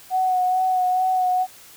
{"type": "tone with vibrato", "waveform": "sine", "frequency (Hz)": 740, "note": "F#5", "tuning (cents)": 0, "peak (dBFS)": -17, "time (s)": [0.1, 1.47], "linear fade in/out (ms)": 50, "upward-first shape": "sine", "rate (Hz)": 2.3, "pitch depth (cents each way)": 21, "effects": ["white hiss -46 dBFS RMS until 1.76 s"]}